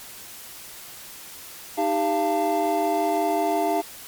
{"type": "tone cluster", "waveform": "triangle", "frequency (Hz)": [310.3, 396, 688, 887], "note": ["D#4", "G4", "F5", "A5"], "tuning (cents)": [-5, 18, -26, 14], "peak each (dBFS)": [-25, -25, -21, -26], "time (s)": [1.77, 3.82], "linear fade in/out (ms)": 20, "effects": ["white hiss -41 dBFS RMS until 4.07 s", "MP3 96 kbps"]}